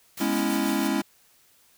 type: noise with tremolo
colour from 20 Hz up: white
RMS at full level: -36 dBFS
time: 0.17-0.88 s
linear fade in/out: 5 ms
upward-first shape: triangle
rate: 6.2 Hz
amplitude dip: 55%
type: chord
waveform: square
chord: C# minor seventh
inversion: second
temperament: equal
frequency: 207.7 / 246.9 / 277.2 / 329.6 Hz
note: G#3 / B3 / C#4 / E4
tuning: 0 / 0 / 0 / 0 cents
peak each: -29 / -32 / -28 / -29 dBFS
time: 0.2-1.02 s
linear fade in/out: 10 ms
effects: white hiss -60 dBFS RMS until 1.77 s